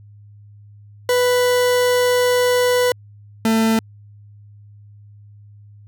40% pulse tone pair in turn, 494.6 / 223.1 Hz, B4 / A3, +3 / +24 cents, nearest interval octave + major second, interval 1379 cents, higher first, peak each -13 dBFS, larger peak neither, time 1.09-2.92 / 3.45-3.79 s, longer first, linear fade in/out 2 ms, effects added 103 Hz sine -41 dBFS peak until 5.87 s

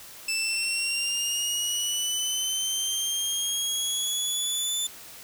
20% pulse linear sweep, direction up, 2637 to 3526 Hz, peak -20 dBFS, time 0.28-4.87 s, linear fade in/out 5 ms, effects white hiss -45 dBFS RMS until 5.23 s

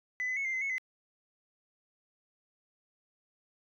sine tone with pitch steps, 2003 / 2021 / 2199 / 2095 / 2053 / 2196 / 2039 Hz, B6 / B6 / C#7 / C7 / C7 / C#7 / C7, +24 / +39 / -14 / +2 / -33 / -17 / -45 cents, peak -29 dBFS, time 0.2-0.781 s, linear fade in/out 0 ms, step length 83 ms, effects tanh soft clip ceiling -28 dBFS

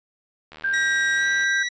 click train, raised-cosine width 0.3 ms, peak -25 dBFS, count 72, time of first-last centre 0.52-1.435 s, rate 77.6 Hz
sine tone, 1587 Hz, G6, 21 cents sharp, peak -20 dBFS, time 0.64-1.63 s, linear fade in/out 5 ms
sawtooth tone with pitch glide, 1907 to 1944.8 Hz, A#6 to B6, +39 to -27 cents, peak -20 dBFS, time 0.73-1.69 s, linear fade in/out 10 ms, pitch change +34 cents, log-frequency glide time 1.15-1.29 s
effects resampled to 16000 Hz

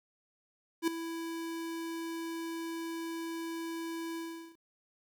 square tone with ADSR envelope, 330.8 Hz, E4, 6 cents sharp, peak -25 dBFS, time 0.82-4.57 s, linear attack 56 ms, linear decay 4 ms, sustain -12 dB, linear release 410 ms, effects 11-bit

